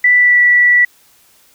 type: tone with pitch glide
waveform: sine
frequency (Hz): 1975.5 to 1955.1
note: B6 to B6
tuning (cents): 0 to -18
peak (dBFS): -6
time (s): 0.04-0.85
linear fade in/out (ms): 5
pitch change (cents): -18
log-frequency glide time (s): 0.16-0.4
effects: white hiss -50 dBFS RMS until 1.54 s